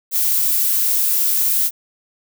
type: noise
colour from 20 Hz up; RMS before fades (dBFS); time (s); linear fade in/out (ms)
violet; -17; 0.11-1.71; 50
effects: none